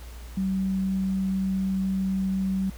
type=tone; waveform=sine; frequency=191 Hz; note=G3; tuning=45 cents flat; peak=-23 dBFS; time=0.37-2.7 s; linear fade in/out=5 ms; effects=added 59 Hz sine -38 dBFS peak until 2.77 s + pink hiss -49 dBFS RMS until 2.77 s